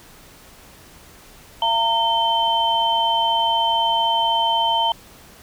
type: tone cluster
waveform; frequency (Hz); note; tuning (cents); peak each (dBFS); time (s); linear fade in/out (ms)
sine; 681 / 914 / 3092; F5 / A#5 / G7; -44 / -34 / -24; -26 / -18 / -21; 1.62-4.92; 2
effects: pink hiss -46 dBFS RMS until 5.42 s